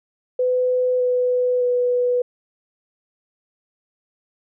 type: tone with pitch steps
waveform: sine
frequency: 503 / 497.8 / 492.6 Hz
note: B4 / B4 / B4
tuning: +32 / +14 / -5 cents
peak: -16 dBFS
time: 0.39-2.22 s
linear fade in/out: 5 ms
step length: 610 ms
effects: none